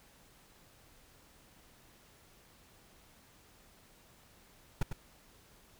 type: noise with echo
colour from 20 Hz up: brown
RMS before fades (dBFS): -27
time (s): 4.81-4.83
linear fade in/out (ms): 5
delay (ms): 100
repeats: 1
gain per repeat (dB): -8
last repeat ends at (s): 4.93
effects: pink hiss -62 dBFS RMS until 5.79 s